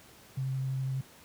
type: tone with vibrato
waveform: sine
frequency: 132.6 Hz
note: C3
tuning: 23 cents sharp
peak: -29 dBFS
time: 0.37-1.01 s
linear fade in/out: 5 ms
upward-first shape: square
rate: 12 Hz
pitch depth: 8 cents each way
effects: pink hiss -55 dBFS RMS until 1.24 s + high-pass 80 Hz 12 dB/octave